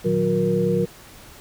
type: tone cluster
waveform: sine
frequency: 114.7 / 152.9 / 183 / 361.2 / 470.5 Hz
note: A#2 / D#3 / F#3 / F#4 / A#4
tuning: -28 / -30 / -19 / -42 / +16 cents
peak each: -30 / -27 / -22 / -26 / -21 dBFS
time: 0.04-0.86 s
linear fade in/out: 20 ms
effects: pink hiss -45 dBFS RMS until 1.4 s